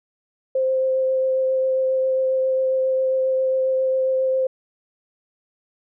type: tone with vibrato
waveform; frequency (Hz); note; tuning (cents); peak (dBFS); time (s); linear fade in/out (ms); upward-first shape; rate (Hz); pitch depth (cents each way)
sine; 523.3; C5; 0; -17; 0.55-4.47; 5; triangle; 7.4; 11
effects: none